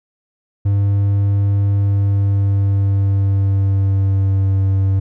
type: tone with pitch glide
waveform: triangle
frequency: 100 to 96.71 Hz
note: G2 to G2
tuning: +35 to -23 cents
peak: -10 dBFS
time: 0.65-5 s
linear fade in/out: 10 ms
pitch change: -58 cents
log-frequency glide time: 1.79-4.59 s
effects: none